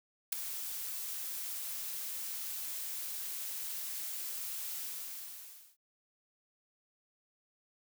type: noise with ADSR envelope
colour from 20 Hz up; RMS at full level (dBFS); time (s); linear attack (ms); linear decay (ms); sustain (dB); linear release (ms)
blue; -28; 0.32-5.77; 7; 6; -12; 1000
effects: none